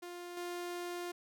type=tone with level steps; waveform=sawtooth; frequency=351.4 Hz; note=F4; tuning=11 cents sharp; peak=-40 / -35 dBFS; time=0.02-1.12 s; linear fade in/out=10 ms; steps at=0.37 s; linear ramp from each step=2 ms; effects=none